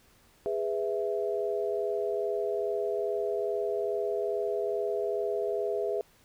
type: chord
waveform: sine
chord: E major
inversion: first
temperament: just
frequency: 412 / 494.4 / 659.3 Hz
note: G#4 / B4 / E5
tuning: -14 / +2 / 0 cents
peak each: -30 / -34 / -33 dBFS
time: 0.46-6.01 s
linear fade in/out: 0 ms
effects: pink hiss -62 dBFS RMS until 6.24 s